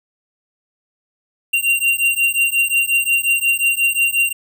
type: beating tone pair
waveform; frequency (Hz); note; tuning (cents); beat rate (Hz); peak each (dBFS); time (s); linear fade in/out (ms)
square; 2765 / 2770.6; F7 / F7; -18 / -14; 5.6; -18; 1.53-4.33; 10
effects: none